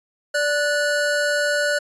square tone pair together, 584 / 1471.6 Hz, D5 / F#6, -10 / -10 cents, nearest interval octave + major third, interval 1600 cents, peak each -22 dBFS, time 0.34-1.79 s, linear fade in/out 10 ms, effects resampled to 22050 Hz

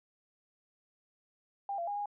sine tone with pitch steps, 798 / 684 / 816 / 821 Hz, G5 / F5 / G#5 / G#5, +31 / -36 / -31 / -20 cents, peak -33 dBFS, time 1.69-2.058 s, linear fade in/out 2 ms, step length 92 ms, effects none

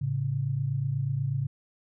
sine tone pair together, 110 / 138.23 Hz, A2 / C#3, 0 / -5 cents, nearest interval major third, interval 395 cents, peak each -31 / -27 dBFS, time 0.01-1.47 s, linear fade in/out 10 ms, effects none

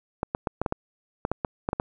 clicks, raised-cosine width 1 ms, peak -11 dBFS, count 12, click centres 0.231 / 0.349 / 0.472 / 0.616 / 0.662 / 0.724 / 1.251 / 1.316 / 1.448 / 1.689 / 1.731 / 1.799 s, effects none

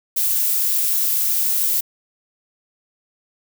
violet noise, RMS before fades -19 dBFS, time 0.16-1.81 s, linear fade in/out 10 ms, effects none

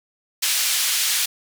pink band-pass noise, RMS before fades -21 dBFS, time 0.42-1.26 s, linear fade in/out 10 ms, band 2900 to 15000 Hz, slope 12 dB/octave, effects none

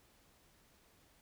silence, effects pink hiss -68 dBFS RMS until 1.21 s

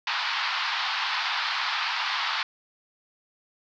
pink band-pass noise, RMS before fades -28 dBFS, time 0.07-2.43 s, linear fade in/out 2 ms, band 850 to 4800 Hz, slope 48 dB/octave, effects none

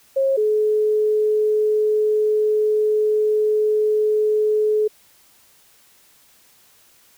sine tone pair in turn, 540 / 427.1 Hz, C#5 / G#4, -45 / +48 cents, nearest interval major third, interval 407 cents, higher first, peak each -15 dBFS, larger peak neither, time 0.16-0.37 / 0.37-4.88 s, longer second, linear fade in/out 10 ms, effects white hiss -54 dBFS RMS until 7.17 s

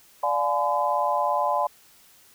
sine chord, D diminished seventh, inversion none, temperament just, 587.3 / 704.8 / 845.8 / 1014.9 Hz, D5 / F5 / Ab5 / Cb6, 0 / +16 / +31 / +47 cents, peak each -27 / -28 / -26 / -25 dBFS, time 0.23-1.67 s, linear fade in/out 5 ms, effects white hiss -55 dBFS RMS until 2.34 s

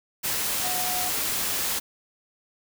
sine tone in noise, 730 Hz, F#5, 24 cents flat, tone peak -32 dBFS, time 0.63-1.1 s, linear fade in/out 20 ms, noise white, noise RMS -27 dBFS, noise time 0.23-1.8 s, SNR -8 dB, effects none

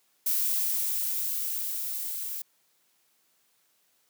violet noise with level ramp, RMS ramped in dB -26 to -35 dBFS, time 0.26-2.42 s, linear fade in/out 5 ms, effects white hiss -69 dBFS RMS until 4.09 s + high-pass 150 Hz 12 dB/octave

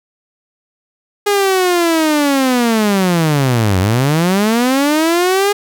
sawtooth linear two-way sweep, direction down then up, 413.7 to 89.6 to 413.7 Hz, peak -7 dBFS, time 1.26-5.53 s, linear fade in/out 10 ms, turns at 3.79 s, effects none

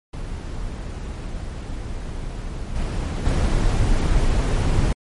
brown noise with level steps, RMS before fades -29 / -23 / -18 dBFS, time 0.13-4.93 s, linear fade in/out 5 ms, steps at 2.75 / 3.25 s, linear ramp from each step 10 ms, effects MP3 48 kbps

